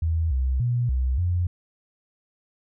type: tone with pitch steps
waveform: sine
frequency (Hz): 81.3 / 64.9 / 121.4 / 64 / 88.4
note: E2 / C2 / B2 / C2 / F2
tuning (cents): -23 / -13 / -29 / -38 / +22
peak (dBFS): -20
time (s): 0.02-1.47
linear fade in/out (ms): 5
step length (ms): 290
effects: none